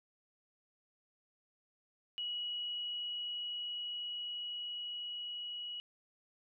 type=tone with level ramp; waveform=sine; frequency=2917 Hz; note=F#7; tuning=25 cents flat; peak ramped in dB=-36 to -40 dBFS; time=2.18-5.8 s; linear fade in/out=0 ms; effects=none